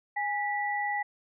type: tone pair together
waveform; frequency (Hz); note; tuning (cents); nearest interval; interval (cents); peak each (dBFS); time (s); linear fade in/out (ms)
sine; 823.7 / 1959; G#5 / B6; -14 / -15; octave + minor third; 1499; -30 / -31; 0.16-1.03; 10
effects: none